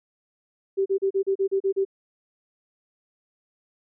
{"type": "tone bursts", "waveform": "sine", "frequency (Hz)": 388.9, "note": "G4", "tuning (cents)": -14, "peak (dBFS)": -19, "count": 9, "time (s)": [0.77, 1.851], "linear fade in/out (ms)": 20, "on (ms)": 89, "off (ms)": 35, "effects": []}